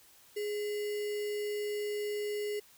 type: tone with sample-and-hold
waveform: sine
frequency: 416.7 Hz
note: G#4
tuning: 6 cents sharp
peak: -32 dBFS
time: 0.36-2.6 s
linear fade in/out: 10 ms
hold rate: 2450 Hz
effects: white hiss -60 dBFS RMS until 2.77 s